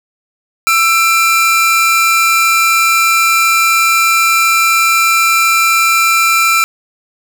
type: tone pair together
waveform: 45% pulse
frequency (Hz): 1334 / 2377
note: E6 / D7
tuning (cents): +20 / +20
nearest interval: minor seventh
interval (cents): 1000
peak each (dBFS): -11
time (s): 0.67-6.64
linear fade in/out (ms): 0
effects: none